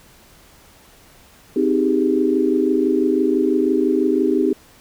sine chord, Ab major seventh, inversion first, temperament just, 259.6 / 311.5 / 389.3 / 415.3 Hz, C4 / Eb4 / G4 / Ab4, -13 / +2 / -12 / 0 cents, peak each -20 / -19 / -19 / -24 dBFS, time 1.56-4.53 s, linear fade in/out 5 ms, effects pink hiss -49 dBFS RMS until 4.8 s

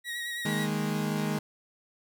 30% pulse tone with vibrato, 1900 Hz, A#6, 33 cents sharp, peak -30 dBFS, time 0.04-0.68 s, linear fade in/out 50 ms, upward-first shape triangle, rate 9.2 Hz, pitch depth 33 cents each way
35% pulse chord, D# suspended fourth, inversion none, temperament equal, 155.56 / 207.7 / 233.1 Hz, D#3 / G#3 / A#3, 0 / 0 / 0 cents, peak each -30 / -29 / -34 dBFS, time 0.45-1.39 s, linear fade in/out 5 ms
effects none

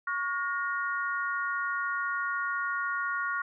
sine tone cluster, 1116 / 1430 / 1860 Hz, C#6 / F6 / A#6, +11 / +41 / -4 cents, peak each -33 / -31 / -36 dBFS, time 0.07-3.42 s, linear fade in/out 5 ms, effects none

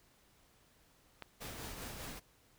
click, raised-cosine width 0.3 ms, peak -28 dBFS, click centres 1.223 s
pink noise with tremolo, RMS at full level -44 dBFS, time 1.4-2.2 s, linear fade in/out 20 ms, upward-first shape triangle, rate 5 Hz, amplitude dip 40%
effects pink hiss -68 dBFS RMS until 2.58 s

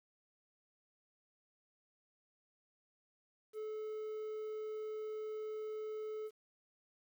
triangle tone with quantisation, 431.7 Hz, A4, 33 cents flat, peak -38 dBFS, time 3.53-6.31 s, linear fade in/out 50 ms, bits 11, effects none

